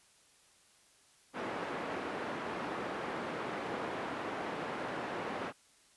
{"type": "band-pass noise", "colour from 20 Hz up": "pink", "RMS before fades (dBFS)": -39, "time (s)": [1.33, 5.53], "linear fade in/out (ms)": 50, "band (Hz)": [280, 1700], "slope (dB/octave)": 12, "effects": ["white hiss -65 dBFS RMS until 5.96 s", "resampled to 24000 Hz"]}